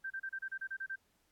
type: tone bursts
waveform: sine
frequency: 1568 Hz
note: G6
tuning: in tune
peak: -37 dBFS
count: 10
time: 0.04-0.959 s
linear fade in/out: 10 ms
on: 64 ms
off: 31 ms
effects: pink hiss -75 dBFS RMS until 1.31 s + AAC 64 kbps